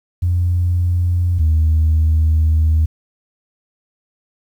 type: tone pair in turn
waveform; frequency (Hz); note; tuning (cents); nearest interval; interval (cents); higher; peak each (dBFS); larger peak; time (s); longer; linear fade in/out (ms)
sine; 87.9 / 78.92; F2 / D#2; +12 / +25; major second; 187; first; -12 / -9; second; 0.22-1.39 / 1.39-2.86; second; 10
effects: tanh soft clip ceiling -8 dBFS + 8-bit